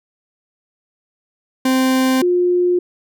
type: tone pair in turn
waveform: 40% pulse / sine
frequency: 260.4 / 356.2 Hz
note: C4 / F4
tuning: -8 / +34 cents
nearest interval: perfect fourth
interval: 542 cents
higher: second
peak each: -12 dBFS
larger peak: neither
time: 1.65-2.22 / 2.22-2.79 s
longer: neither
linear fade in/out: 5 ms
effects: none